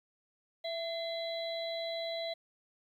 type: harmonic tone with a mistuned harmonic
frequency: 664 Hz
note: E5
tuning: 12 cents sharp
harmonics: 1 / 3 / 5 / 6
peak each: -36 / -46 / -48 / -41 dBFS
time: 0.64-2.34 s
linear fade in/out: 10 ms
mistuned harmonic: 3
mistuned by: +53 cents
effects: 11-bit